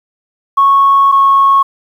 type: tone pair in turn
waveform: sine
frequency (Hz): 1103 / 1098.1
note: C#6 / C#6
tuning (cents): -9 / -17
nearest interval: unison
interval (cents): 8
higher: first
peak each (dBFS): -4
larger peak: neither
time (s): 0.57-1.12 / 1.12-1.63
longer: first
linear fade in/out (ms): 10
effects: tanh soft clip ceiling 0 dBFS + 7-bit